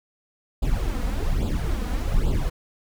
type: noise with flanger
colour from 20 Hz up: brown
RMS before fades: -23 dBFS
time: 0.62-2.5 s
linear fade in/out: 10 ms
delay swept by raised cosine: 0.25 to 4.15 ms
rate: 1.2 Hz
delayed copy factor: +0.8
effects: none